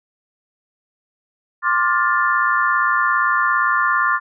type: chord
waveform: sine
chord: D minor seventh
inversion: third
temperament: just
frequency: 1057.2 / 1174.7 / 1409.6 / 1762 Hz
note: C6 / D6 / F6 / A6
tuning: +18 / 0 / +16 / +2 cents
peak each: -20 dBFS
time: 1.62-4.2 s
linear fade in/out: 50 ms
effects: none